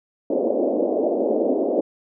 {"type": "band-pass noise", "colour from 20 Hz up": "white", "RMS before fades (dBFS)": -21, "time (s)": [0.3, 1.81], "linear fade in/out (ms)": 5, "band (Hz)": [240, 630], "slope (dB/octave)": 48, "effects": []}